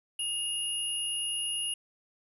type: tone pair together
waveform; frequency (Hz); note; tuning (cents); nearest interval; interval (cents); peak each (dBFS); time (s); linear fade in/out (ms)
sine; 2848 / 10741; F7 / E9; +33 / +31; octave + major seventh; 2298; -31 / -33; 0.19-1.74; 5
effects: tanh soft clip ceiling -23 dBFS